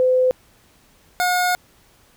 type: tone pair in turn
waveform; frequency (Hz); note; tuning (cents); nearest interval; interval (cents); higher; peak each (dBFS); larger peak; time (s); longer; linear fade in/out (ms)
sine / 25% pulse; 510 / 721.2; C5 / F#5; -44 / -45; tritone; 599; second; -13; neither; 0-0.31 / 1.2-1.55; second; 0
effects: pink hiss -55 dBFS RMS until 2.16 s